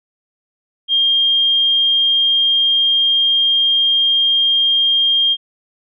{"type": "tone", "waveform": "sine", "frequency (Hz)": 3213, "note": "G7", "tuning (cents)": 42, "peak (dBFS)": -11, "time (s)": [0.88, 5.37], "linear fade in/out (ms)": 50, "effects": []}